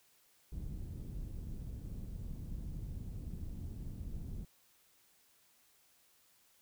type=low-pass noise; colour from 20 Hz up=pink; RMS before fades=-43 dBFS; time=0.52-4.45 s; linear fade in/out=5 ms; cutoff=160 Hz; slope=12 dB/octave; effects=white hiss -69 dBFS RMS until 6.61 s